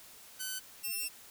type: tone pair in turn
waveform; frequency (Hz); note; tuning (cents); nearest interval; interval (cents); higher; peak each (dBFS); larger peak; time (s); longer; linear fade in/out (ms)
5% pulse; 1516 / 2701; F#6 / E7; +42 / +42; minor seventh; 1000; second; -25; neither; 0.39-0.6 / 0.83-1.09; second; 20
effects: white hiss -54 dBFS RMS until 1.3 s